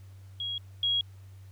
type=tone pair in turn; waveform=sine; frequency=3300 / 3300 Hz; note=G#7 / G#7; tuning=-12 / -12 cents; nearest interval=unison; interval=0 cents; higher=neither; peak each=-31 / -24 dBFS; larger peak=second; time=0.4-0.58 / 0.83-1.01 s; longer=neither; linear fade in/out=2 ms; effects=added 96 Hz sine -46 dBFS peak until 1.51 s + pink hiss -64 dBFS RMS until 1.51 s